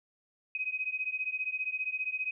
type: beating tone pair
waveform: sine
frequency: 2514 / 2529 Hz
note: D#7 / D#7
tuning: +17 / +28 cents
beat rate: 15 Hz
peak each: -34 / -35 dBFS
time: 0.55-2.31 s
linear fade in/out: 2 ms
effects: none